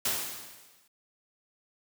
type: noise with exponential decay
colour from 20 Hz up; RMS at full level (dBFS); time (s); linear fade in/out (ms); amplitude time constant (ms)
white; -27; 0.05-0.88; 5; 180
effects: high-pass 80 Hz 12 dB/octave